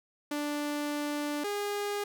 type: tone pair in turn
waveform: sawtooth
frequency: 293.7 / 409.3 Hz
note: D4 / G#4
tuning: 0 / -25 cents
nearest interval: tritone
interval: 575 cents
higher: second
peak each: -27 / -27 dBFS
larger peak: neither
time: 0.31-1.44 / 1.44-2.04 s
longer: first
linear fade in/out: 5 ms
effects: none